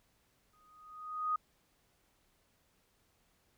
sine tone with exponential growth, 1244.5 Hz, D#6, in tune, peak -28 dBFS, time 0.53-1.36 s, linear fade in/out 5 ms, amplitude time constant 180 ms, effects pink hiss -73 dBFS RMS until 3.57 s

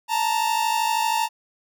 45% pulse tone pair together, 880 / 932.8 Hz, A5 / A#5, 0 / +1 cents, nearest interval minor second, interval 101 cents, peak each -23 dBFS, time 0.08-1.29 s, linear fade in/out 50 ms, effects none

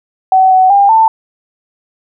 sine tone with pitch steps, 756 / 749 / 801 / 890 Hz, F#5 / F#5 / G5 / A5, +37 / +21 / +37 / +20 cents, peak -4 dBFS, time 0.32-1.08 s, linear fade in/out 2 ms, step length 190 ms, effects none

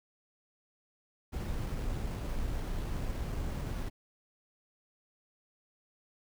brown noise with sample-and-hold, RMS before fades -35 dBFS, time 1.32-3.9 s, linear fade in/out 20 ms, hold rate 7350 Hz, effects none

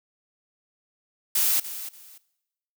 blue noise with echo, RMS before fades -22 dBFS, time 1.35-1.6 s, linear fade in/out 5 ms, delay 290 ms, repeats 2, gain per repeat -13 dB, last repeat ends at 2.18 s, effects noise-tail reverb RT60 0.9 s tail -19 dB re dry

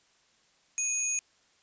sine tone pair together, 2491 / 6642 Hz, D#7 / G#8, +1 / -1 cents, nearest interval octave + perfect fourth, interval 1698 cents, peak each -36 / -27 dBFS, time 0.78-1.19 s, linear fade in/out 0 ms, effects white hiss -66 dBFS RMS until 1.62 s + resampled to 16000 Hz

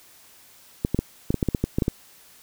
clicks, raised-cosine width 3 ms, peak -8 dBFS, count 12, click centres 0.849 / 0.946 / 0.99 / 1.305 / 1.343 / 1.428 / 1.487 / 1.548 / 1.64 / 1.785 / 1.822 / 1.881 s, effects white hiss -52 dBFS RMS until 2.42 s

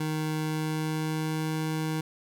25% pulse tone with pitch glide, 155.6 to 157.23 Hz, D#3 to D#3, 0 to +18 cents, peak -24 dBFS, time 0-2.01 s, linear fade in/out 5 ms, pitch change +18 cents, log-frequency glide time 0.37-1.54 s, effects none

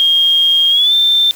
sine tone with pitch glide, 3234 to 3568 Hz, G#7 to A7, -47 to +23 cents, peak -8 dBFS, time 0-1.31 s, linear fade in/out 0 ms, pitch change +170 cents, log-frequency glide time 0.7-0.93 s, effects white hiss -36 dBFS RMS until 1.35 s

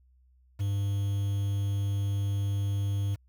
triangle tone with quantisation, 100 Hz, G2, 35 cents sharp, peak -24 dBFS, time 0.59-3.16 s, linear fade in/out 20 ms, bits 8, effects added 63 Hz sine -59 dBFS peak until 3.28 s

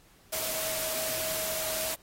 sine tone in noise, 637 Hz, D#5, 41 cents sharp, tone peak -37 dBFS, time 0.32-1.95 s, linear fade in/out 10 ms, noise white, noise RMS -33 dBFS, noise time 0.32-1.95 s, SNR -7 dB, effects pink hiss -60 dBFS RMS until 2.02 s + AAC 48 kbps

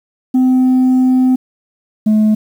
sine tone pair in turn, 256.4 / 214.8 Hz, C4 / A3, -35 / -41 cents, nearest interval minor third, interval 306 cents, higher first, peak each -5 dBFS, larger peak neither, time 0.34-1.36 / 2.06-2.35 s, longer first, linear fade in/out 10 ms, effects tanh soft clip ceiling -7 dBFS + 7-bit

